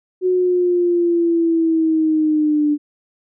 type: linear sweep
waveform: sine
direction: down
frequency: 369 to 293.7 Hz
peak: -13 dBFS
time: 0.21-2.78 s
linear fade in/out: 50 ms
effects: none